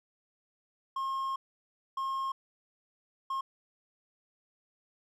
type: tone bursts at uneven times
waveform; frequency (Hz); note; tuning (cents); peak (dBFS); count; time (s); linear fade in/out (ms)
triangle; 1073; C6; +43; -29; 3; 0.96-1.36 / 1.97-2.32 / 3.3-3.41; 5
effects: none